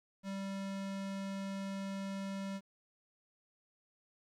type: tone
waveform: square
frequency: 195.3 Hz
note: G3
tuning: 6 cents flat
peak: -39 dBFS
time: 0.23-2.61 s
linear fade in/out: 50 ms
effects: low-pass 8000 Hz 12 dB/octave + 11-bit